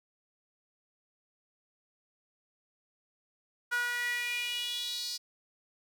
sawtooth tone with high-pass filter sweep, 483.9 Hz, B4, 35 cents flat, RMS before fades -34 dBFS, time 3.71-5.18 s, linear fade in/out 20 ms, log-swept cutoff 1400 to 4800 Hz, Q 5.7, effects none

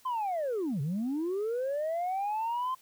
sine linear two-way sweep, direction down then up, 1049 to 130.81 to 1049 Hz, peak -27 dBFS, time 0.05-2.75 s, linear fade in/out 10 ms, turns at 0.81 s, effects tanh soft clip ceiling -27 dBFS + white hiss -61 dBFS RMS until 2.81 s

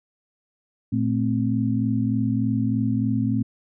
sine tone cluster, 114.6 / 218.9 / 262.2 Hz, A#2 / A3 / C4, -29 / -9 / +4 cents, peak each -24 dBFS, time 0.92-3.43 s, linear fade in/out 10 ms, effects none

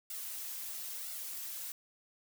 blue noise with flanger, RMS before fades -42 dBFS, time 0.1-1.72 s, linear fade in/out 2 ms, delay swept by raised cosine 1.4 to 5.8 ms, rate 1 Hz, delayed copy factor +0.75, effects none

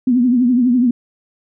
sine tone with vibrato, 246.9 Hz, B3, in tune, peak -10 dBFS, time 0.07-0.91 s, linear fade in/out 5 ms, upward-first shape triangle, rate 12 Hz, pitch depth 110 cents each way, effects none

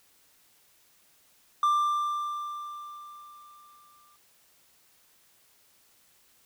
triangle tone with exponential decay, 1185 Hz, D6, 15 cents sharp, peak -18 dBFS, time 1.63-4.16 s, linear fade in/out 2 ms, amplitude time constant 550 ms, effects white hiss -63 dBFS RMS until 6.45 s

